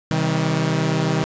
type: chord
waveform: sawtooth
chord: C minor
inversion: none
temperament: equal with one note detuned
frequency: 130.81 / 158.92 / 196 Hz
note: C3 / Eb3 / G3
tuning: 0 / +37 / 0 cents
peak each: -20 / -16 / -22 dBFS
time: 0.11-1.24 s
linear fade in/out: 0 ms
effects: resampled to 16000 Hz + 8-bit